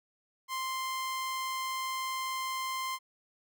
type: tone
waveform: sawtooth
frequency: 1046.5 Hz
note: C6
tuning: in tune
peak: -29 dBFS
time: 0.48-2.99 s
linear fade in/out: 50 ms
effects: none

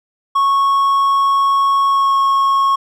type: tone with pitch glide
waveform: triangle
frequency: 1103 to 1094.7 Hz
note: C#6 to C#6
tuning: -9 to -22 cents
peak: -9 dBFS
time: 0.35-2.76 s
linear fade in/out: 10 ms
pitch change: -13 cents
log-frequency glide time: 1.88-2.15 s
effects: none

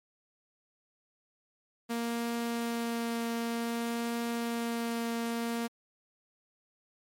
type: tone with vibrato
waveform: sawtooth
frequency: 233.2 Hz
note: A#3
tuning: 1 cent sharp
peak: -27 dBFS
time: 1.89-5.68 s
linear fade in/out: 20 ms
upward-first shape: triangle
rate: 0.54 Hz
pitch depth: 10 cents each way
effects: MP3 64 kbps

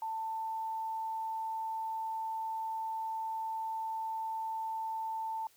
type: tone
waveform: sine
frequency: 890 Hz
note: A5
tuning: 20 cents sharp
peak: -34 dBFS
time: 0.02-5.47 s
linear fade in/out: 2 ms
effects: white hiss -65 dBFS RMS until 5.56 s

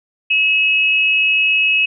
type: tone pair together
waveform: sine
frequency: 2579 / 2888 Hz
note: E7 / F#7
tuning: -39 / -43 cents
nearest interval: major second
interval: 196 cents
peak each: -12 / -20 dBFS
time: 0.3-1.86 s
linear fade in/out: 10 ms
effects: none

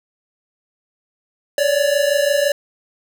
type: tone pair together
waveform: square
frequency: 561.4 / 587.3 Hz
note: C#5 / D5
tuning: +22 / 0 cents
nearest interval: minor second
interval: 78 cents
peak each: -18 dBFS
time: 1.58-2.52 s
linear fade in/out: 2 ms
effects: none

